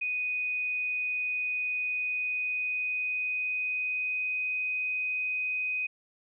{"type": "tone with pitch glide", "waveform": "sine", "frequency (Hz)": [2489, 2503], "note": ["D#7", "D#7"], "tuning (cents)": [0, 10], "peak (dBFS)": -28, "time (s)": [0.01, 5.87], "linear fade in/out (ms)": 10, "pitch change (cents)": 10, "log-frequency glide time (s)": [1.83, 4.43], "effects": []}